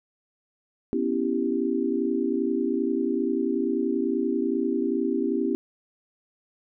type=chord; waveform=sine; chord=C# half-diminished seventh; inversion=third; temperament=equal; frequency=246.9 / 277.2 / 329.6 / 392 Hz; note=B3 / C#4 / E4 / G4; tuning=0 / 0 / 0 / 0 cents; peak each=-28 dBFS; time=0.93-5.55 s; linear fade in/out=0 ms; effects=none